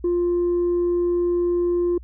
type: tone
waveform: sine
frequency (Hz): 349.8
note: F4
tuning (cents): +3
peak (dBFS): -16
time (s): 0.04-1.98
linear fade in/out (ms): 5
effects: tanh soft clip ceiling -16 dBFS + added 60 Hz sine -38 dBFS peak until 2.03 s